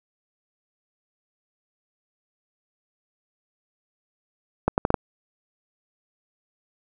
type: accelerating click train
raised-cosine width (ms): 1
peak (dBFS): -5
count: 5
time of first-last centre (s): 4.68-4.943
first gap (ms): 99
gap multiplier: 0.73
effects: none